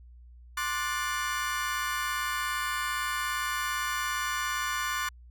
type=chord; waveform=35% pulse; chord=D dominant seventh; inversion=third; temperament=just; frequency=1057.2 / 1174.7 / 1468.3 / 1762 Hz; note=C6 / D6 / F#6 / A6; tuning=+18 / 0 / -14 / +2 cents; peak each=-33 dBFS; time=0.57-5.09 s; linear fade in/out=5 ms; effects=added 60 Hz sine -48 dBFS peak until 5.3 s